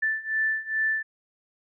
sine beating tone pair, 1760 / 1762.4 Hz, A6 / A6, 0 / +2 cents, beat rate 2.4 Hz, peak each -28 / -26 dBFS, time 0.02-1.03 s, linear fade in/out 10 ms, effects none

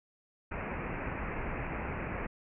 pink low-pass noise, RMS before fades -37 dBFS, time 0.51-2.27 s, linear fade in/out 10 ms, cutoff 2600 Hz, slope 96 dB/octave, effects none

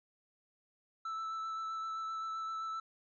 triangle tone with vibrato, 1318.5 Hz, E6, in tune, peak -35 dBFS, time 1.05-2.8 s, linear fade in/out 5 ms, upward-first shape sine, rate 7.7 Hz, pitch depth 12 cents each way, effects resampled to 16000 Hz

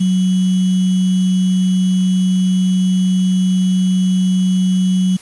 sine tone with sample-and-hold, 185 Hz, F#3, in tune, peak -11 dBFS, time 0-5.17 s, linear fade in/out 10 ms, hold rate 3150 Hz, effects white hiss -40 dBFS RMS until 5.21 s + resampled to 24000 Hz

